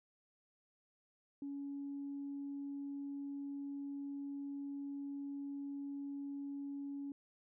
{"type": "tone", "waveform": "sine", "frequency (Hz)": 280.9, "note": "C#4", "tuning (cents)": 23, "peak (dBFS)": -40, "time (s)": [1.42, 7.12], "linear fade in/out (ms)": 2, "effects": ["tanh soft clip ceiling -36 dBFS"]}